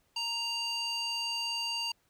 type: tone with band-pass filter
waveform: square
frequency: 932.3 Hz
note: A#5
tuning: in tune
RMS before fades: -34 dBFS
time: 0.16-1.92 s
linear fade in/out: 5 ms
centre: 3900 Hz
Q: 4.5
effects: pink hiss -72 dBFS RMS until 2.09 s